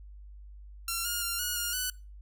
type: tone with pitch steps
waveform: 5% pulse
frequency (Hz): 1365 / 1422 / 1388 / 1452 / 1419 / 1492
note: F6 / F6 / F6 / F#6 / F6 / F#6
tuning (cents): -40 / +31 / -11 / -33 / +27 / +14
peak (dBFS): -19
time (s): 0.88-1.9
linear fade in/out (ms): 2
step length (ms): 170
effects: noise-tail reverb RT60 0.3 s tail -22 dB re dry + added 50 Hz sine -45 dBFS peak until 2.21 s